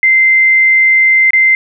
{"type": "tone with dropouts", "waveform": "sine", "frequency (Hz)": 2080, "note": "C7", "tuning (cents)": -11, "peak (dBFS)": -5, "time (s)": [0.03, 1.55], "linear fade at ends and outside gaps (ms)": 1, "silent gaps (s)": [1.306, 1.333], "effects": []}